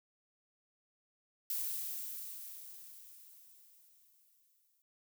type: noise with exponential decay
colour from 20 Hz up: violet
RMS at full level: -36 dBFS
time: 1.5-4.82 s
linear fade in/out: 1 ms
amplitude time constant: 720 ms
effects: none